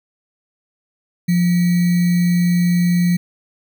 sine tone with sample-and-hold, 175.5 Hz, F3, 9 cents sharp, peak -12 dBFS, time 1.28-3.17 s, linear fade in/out 10 ms, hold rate 2100 Hz, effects none

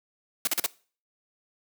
white noise bursts, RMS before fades -25 dBFS, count 4, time 0.45-0.662 s, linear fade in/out 2 ms, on 23 ms, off 40 ms, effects noise-tail reverb RT60 0.4 s tail -21 dB re dry + high-pass 200 Hz 12 dB/octave

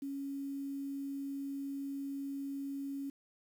sine tone with quantisation, 277.2 Hz, C#4, in tune, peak -37 dBFS, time 0.02-3.1 s, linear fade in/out 5 ms, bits 10, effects none

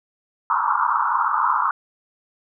pink band-pass noise, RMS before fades -20 dBFS, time 0.5-1.71 s, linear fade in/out 2 ms, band 880 to 1400 Hz, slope 96 dB/octave, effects none

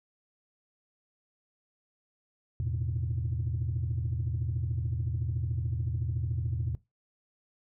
sine chord, E suspended fourth, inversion none, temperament just, 82.41 / 109.88 / 123.61 Hz, E2 / A2 / B2, 0 / -2 / +2 cents, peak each -32 dBFS, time 2.6-6.75 s, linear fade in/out 0 ms, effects noise-tail reverb RT60 0.2 s tail -20 dB re dry + tanh soft clip ceiling -23 dBFS

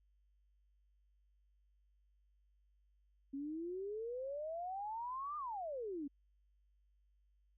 sine exponential two-way sweep, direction up then down, 270 to 1222 to 270 Hz, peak -40 dBFS, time 3.33-6.08 s, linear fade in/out 10 ms, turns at 5.37 s, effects added 50 Hz sine -70 dBFS peak until 7.57 s

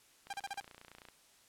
click train, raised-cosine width 0.3 ms, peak -36 dBFS, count 25, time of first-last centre 0.27-1.086 s, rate 29.4 Hz
sawtooth tone bursts, 797 Hz, G5, 28 cents sharp, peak -34 dBFS, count 5, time 0.3-0.603 s, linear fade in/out 5 ms, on 31 ms, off 37 ms
effects white hiss -65 dBFS RMS until 1.48 s + low-pass 11000 Hz 12 dB/octave

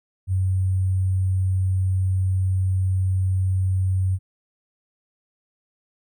sine tone with sample-and-hold, 93.8 Hz, F#2, 24 cents sharp, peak -18 dBFS, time 0.27-4.19 s, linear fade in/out 50 ms, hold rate 8820 Hz, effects none

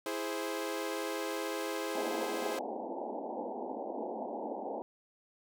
sawtooth chord, E augmented, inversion none, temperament equal, 329.6 / 415.3 / 523.3 Hz, E4 / G#4 / B#4, 0 / 0 / 0 cents, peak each -35 dBFS, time 0.06-2.59 s, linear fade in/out 2 ms
white band-pass noise, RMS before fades -39 dBFS, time 1.95-4.82 s, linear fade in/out 0 ms, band 210 to 900 Hz, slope 96 dB/octave
effects none

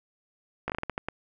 slowing click train, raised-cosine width 0.5 ms, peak -15 dBFS, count 9, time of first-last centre 0.68-1.086 s, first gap 17 ms, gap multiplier 1.3, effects none

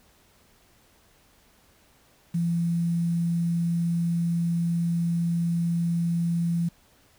sine tone with quantisation, 169.8 Hz, F3, 48 cents flat, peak -22 dBFS, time 2.34-6.69 s, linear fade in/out 10 ms, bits 8, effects pink hiss -60 dBFS RMS until 7.18 s

